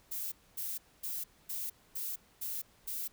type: noise bursts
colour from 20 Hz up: violet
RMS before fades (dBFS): -38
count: 7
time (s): 0.11-3.08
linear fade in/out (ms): 10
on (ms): 210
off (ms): 250
effects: pink hiss -65 dBFS RMS until 3.12 s